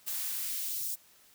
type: noise with high-pass filter sweep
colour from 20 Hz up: blue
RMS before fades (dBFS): -35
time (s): 0.06-0.96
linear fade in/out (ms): 20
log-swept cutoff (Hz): 470 to 6200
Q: 0.82
effects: white hiss -61 dBFS RMS until 1.34 s